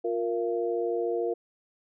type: tone cluster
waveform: sine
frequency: 352.9 / 466.4 / 681 Hz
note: F4 / A#4 / F5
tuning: +18 / +1 / -44 cents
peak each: -30 / -28 / -35 dBFS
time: 0.04-1.34 s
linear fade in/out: 10 ms
effects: none